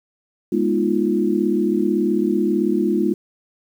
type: chord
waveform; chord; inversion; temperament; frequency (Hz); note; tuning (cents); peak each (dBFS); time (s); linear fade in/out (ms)
sine; F half-diminished seventh; first; equal with one note detuned; 207.7 / 243.5 / 311.1 / 349.2; Ab3 / Cb4 / Eb4 / F4; 0 / -24 / 0 / 0; -21 / -24 / -22 / -20; 0.52-3.14; 5
effects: 8-bit